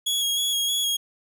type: tone with vibrato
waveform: sawtooth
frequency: 3322 Hz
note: G#7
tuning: in tune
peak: -19 dBFS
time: 0.06-0.97 s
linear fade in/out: 10 ms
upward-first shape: square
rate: 3.2 Hz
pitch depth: 19 cents each way
effects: none